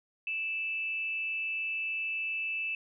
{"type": "tone with amplitude modulation", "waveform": "sine", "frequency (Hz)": 2637, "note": "E7", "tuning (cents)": 0, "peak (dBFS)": -29, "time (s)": [0.27, 2.75], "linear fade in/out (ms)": 2, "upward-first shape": "sine", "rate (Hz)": 273, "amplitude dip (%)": 40, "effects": []}